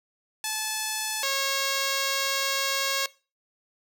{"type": "tone pair in turn", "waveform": "5% pulse", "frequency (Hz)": [867, 546.2], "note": ["A5", "C#5"], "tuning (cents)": [-26, -26], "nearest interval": "minor sixth", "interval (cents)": 800, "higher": "first", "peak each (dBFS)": [-16, -13], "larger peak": "second", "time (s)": [[0.44, 1.23], [1.23, 3.06]], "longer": "second", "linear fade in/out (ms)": 2, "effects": ["noise-tail reverb RT60 0.3 s tail -19 dB re dry"]}